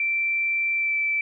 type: tone with pitch glide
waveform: sine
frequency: 2344 to 2324 Hz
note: D7 to D7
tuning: -4 to -19 cents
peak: -21 dBFS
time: 0-1.21 s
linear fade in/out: 2 ms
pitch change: -15 cents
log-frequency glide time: 0.75-0.95 s
effects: none